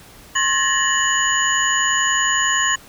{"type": "tone cluster", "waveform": "sine", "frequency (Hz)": [1071, 1710, 1861, 2959, 6820], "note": ["C6", "A6", "A#6", "F#7", "G#8"], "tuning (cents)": [40, -50, -3, -1, 45], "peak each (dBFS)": -22, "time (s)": [0.35, 2.76], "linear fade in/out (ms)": 10, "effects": ["pink hiss -44 dBFS RMS until 2.88 s"]}